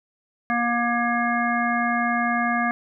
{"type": "harmonic tone", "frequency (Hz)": 237.7, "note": "A#3", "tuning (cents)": 34, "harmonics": [1, 3, 5, 7, 9], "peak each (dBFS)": [-25, -25, -27, -26, -30], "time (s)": [0.5, 2.71], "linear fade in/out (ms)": 0, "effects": []}